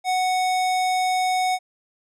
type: tone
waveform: square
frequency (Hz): 740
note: F#5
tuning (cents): 0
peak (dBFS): -20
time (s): 0.04-1.59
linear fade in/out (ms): 50
effects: low-pass 10000 Hz 12 dB/octave